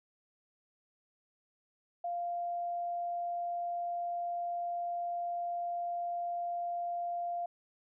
sine tone, 696 Hz, F5, 6 cents flat, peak -33 dBFS, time 2.04-7.46 s, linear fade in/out 5 ms, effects none

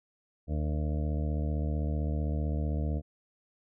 harmonic tone, 75.6 Hz, D#2, 49 cents flat, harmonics 1 / 2 / 3 / 4 / 6 / 7 / 8 / 9, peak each -29 / -35 / -39 / -41 / -45 / -46 / -47 / -48 dBFS, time 0.47-3.02 s, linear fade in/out 50 ms, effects none

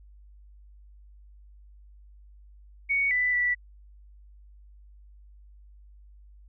sine tone with pitch steps, 2231 / 1988 / 1962 Hz, C#7 / B6 / B6, +11 / +11 / -12 cents, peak -22 dBFS, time 2.89-3.55 s, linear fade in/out 20 ms, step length 220 ms, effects added 50 Hz sine -49 dBFS peak until 6.48 s

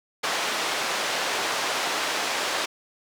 pink band-pass noise, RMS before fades -27 dBFS, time 0.23-2.66 s, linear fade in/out 10 ms, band 570 to 6000 Hz, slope 12 dB/octave, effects none

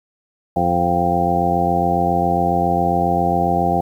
harmonic tone, 87.31 Hz, F2, in tune, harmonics 1 / 2 / 3 / 4 / 5 / 6 / 8 / 9, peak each -27 / -22 / -27 / -25 / -29 / -25 / -20 / -19 dBFS, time 0.56-3.81 s, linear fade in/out 5 ms, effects 8-bit

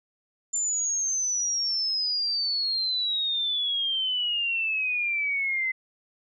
sine exponential sweep, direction down, 7230 to 2042 Hz, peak -24 dBFS, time 0.53-5.72 s, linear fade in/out 10 ms, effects none

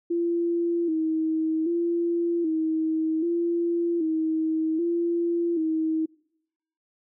sine tone with vibrato, 329.6 Hz, E4, in tune, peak -22 dBFS, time 0.1-6.06 s, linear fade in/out 10 ms, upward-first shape square, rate 0.64 Hz, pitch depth 61 cents each way, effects noise-tail reverb RT60 0.8 s tail -25 dB re dry

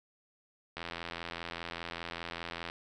click train, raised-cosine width 0.3 ms, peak -22 dBFS, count 165, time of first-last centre 0.77-2.699 s, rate 85 Hz, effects none

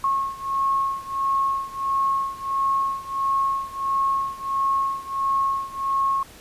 sine beating tone pair, 1089 / 1090.5 Hz, C#6 / C#6, -31 / -29 cents, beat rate 1.5 Hz, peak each -23 / -25 dBFS, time 0.04-6.23 s, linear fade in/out 2 ms, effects pink hiss -46 dBFS RMS until 6.4 s + resampled to 32000 Hz

